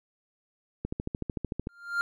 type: click train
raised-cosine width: 3 ms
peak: -18 dBFS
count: 12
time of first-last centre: 0.85-1.671 s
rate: 13.4 Hz
type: tone with exponential growth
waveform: triangle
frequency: 1396.9 Hz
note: F6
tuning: in tune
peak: -20 dBFS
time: 1.69-2.01 s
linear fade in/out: 0 ms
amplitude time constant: 69 ms
effects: none